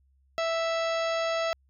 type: harmonic tone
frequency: 659.3 Hz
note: E5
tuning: in tune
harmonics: 1 / 2 / 3 / 4 / 5 / 6 / 7 / 8 / 10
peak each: -27 / -33 / -37 / -39 / -41 / -43 / -44 / -45 / -47 dBFS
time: 0.38-1.53 s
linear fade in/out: 0 ms
effects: added 67 Hz sine -62 dBFS peak until 1.69 s